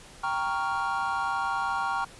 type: chord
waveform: triangle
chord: G half-diminished seventh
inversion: none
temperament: equal with one note detuned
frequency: 787.2 / 932.3 / 1108.7 / 1396.9 Hz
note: G5 / Bb5 / Db6 / F6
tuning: +7 / 0 / 0 / 0 cents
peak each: -30 dBFS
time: 0.23-2.05 s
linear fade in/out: 10 ms
effects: pink hiss -49 dBFS RMS until 2.19 s + resampled to 24000 Hz